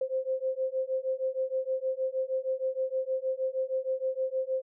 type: beating tone pair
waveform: sine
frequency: 520 / 526.4 Hz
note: C5 / C5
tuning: -11 / +10 cents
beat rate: 6.4 Hz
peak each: -31 dBFS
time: 0.01-4.62 s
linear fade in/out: 5 ms
effects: none